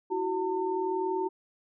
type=tone cluster; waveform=sine; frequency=333.9 / 374.2 / 903 Hz; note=E4 / F#4 / A5; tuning=+22 / +20 / +45 cents; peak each=-35 / -29 / -32 dBFS; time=0.1-1.29 s; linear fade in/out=20 ms; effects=none